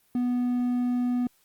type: tone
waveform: triangle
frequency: 246.1 Hz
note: B3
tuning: 6 cents flat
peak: -21 dBFS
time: 0.15-1.27 s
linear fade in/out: 2 ms
effects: white hiss -65 dBFS RMS until 1.44 s + Opus 32 kbps